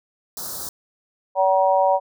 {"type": "band-stop noise", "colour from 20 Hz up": "white", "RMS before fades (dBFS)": -31, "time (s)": [0.37, 0.69], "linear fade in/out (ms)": 2, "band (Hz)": [1500, 4000], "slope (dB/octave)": 48}
{"type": "harmonic tone", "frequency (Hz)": 190, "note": "F#3", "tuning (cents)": 46, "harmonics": [3, 4, 5], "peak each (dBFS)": [-18, -19, -20], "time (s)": [1.35, 2], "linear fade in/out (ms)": 50}
{"effects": []}